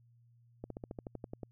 slowing click train, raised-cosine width 2 ms, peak -28 dBFS, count 11, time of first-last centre 0.64-1.432 s, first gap 63 ms, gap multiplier 1.05, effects added 118 Hz sine -62 dBFS peak until 1.51 s

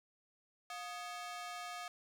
sawtooth ring-modulated tone, 978 Hz, B5, 17 cents flat, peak -36 dBFS, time 0.7-1.88 s, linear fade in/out 2 ms, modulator 267 Hz, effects low-pass 9000 Hz 12 dB/octave + 11-bit

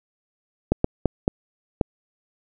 clicks, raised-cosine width 2 ms, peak -4 dBFS, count 5, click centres 0.72 / 0.844 / 1.057 / 1.279 / 1.812 s, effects none

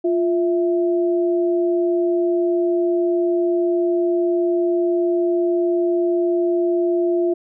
sine tone pair together, 349.2 / 659.2 Hz, F4 / E5, 0 / 0 cents, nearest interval major seventh, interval 1100 cents, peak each -16 / -25 dBFS, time 0.04-7.34 s, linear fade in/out 10 ms, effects none

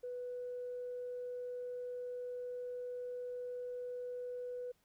sine tone, 493.9 Hz, B4, in tune, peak -39 dBFS, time 0.03-4.72 s, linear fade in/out 10 ms, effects tanh soft clip ceiling -35 dBFS + pink hiss -75 dBFS RMS until 4.84 s

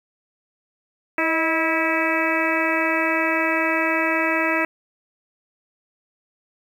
harmonic tone with a mistuned harmonic, 325.1 Hz, E4, 24 cents flat, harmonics 1 / 2 / 3 / 4 / 5 / 6 / 7 / 8, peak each -25 / -26 / -28 / -28 / -28 / -25 / -27 / -28 dBFS, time 1.18-4.65 s, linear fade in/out 2 ms, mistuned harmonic 2, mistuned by -45 cents, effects 8-bit

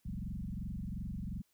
sine tone with frequency modulation, 120 Hz, B2, 49 cents flat, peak -37 dBFS, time 0.05-1.42 s, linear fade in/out 10 ms, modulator 22.8 Hz, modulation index 4.1, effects white hiss -75 dBFS RMS until 1.53 s

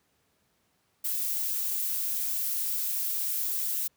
violet noise, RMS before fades -30 dBFS, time 1.04-3.88 s, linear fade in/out 10 ms, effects pink hiss -71 dBFS RMS until 3.96 s + high-pass 80 Hz 12 dB/octave

